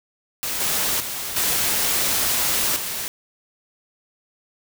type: noise with level steps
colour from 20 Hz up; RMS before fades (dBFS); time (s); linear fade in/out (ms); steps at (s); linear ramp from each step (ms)
white; -26 / -22 / -29 / -21 / -28; 0.43-3.08; 0; 0.6 / 1 / 1.36 / 2.76; 5
effects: none